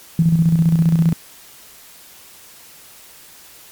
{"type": "tone with tremolo", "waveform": "sine", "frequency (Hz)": 164.81, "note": "E3", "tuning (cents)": 0, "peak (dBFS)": -9, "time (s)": [0.19, 1.13], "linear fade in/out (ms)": 2, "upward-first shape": "square", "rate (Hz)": 15, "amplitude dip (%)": 50, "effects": ["white hiss -43 dBFS RMS until 3.71 s", "MP3 96 kbps"]}